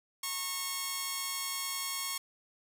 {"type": "tone pair together", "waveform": "5% pulse", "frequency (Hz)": [920, 1094.1], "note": ["A#5", "C#6"], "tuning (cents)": [-23, -23], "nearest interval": "minor third", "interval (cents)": 300, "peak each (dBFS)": [-32, -22], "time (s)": [0.23, 2.18], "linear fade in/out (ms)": 5, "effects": []}